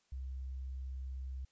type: tone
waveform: sine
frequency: 65.41 Hz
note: C2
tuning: in tune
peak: -39 dBFS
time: 0.12-1.45 s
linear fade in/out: 5 ms
effects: white hiss -75 dBFS RMS until 1.51 s + resampled to 16000 Hz